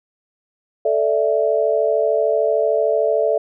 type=chord; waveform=sine; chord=A suspended fourth; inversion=none; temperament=just; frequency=440 / 586.7 / 660 Hz; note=A4 / D5 / E5; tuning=0 / -2 / +2 cents; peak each=-19 dBFS; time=0.85-3.38 s; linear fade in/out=5 ms; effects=none